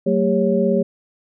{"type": "tone cluster", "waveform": "sine", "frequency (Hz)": [187.5, 224, 400.1, 553], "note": ["F#3", "A3", "G4", "C#5"], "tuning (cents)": [23, 31, 35, -4], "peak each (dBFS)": -20, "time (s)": [0.06, 0.83], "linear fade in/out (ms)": 10, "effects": []}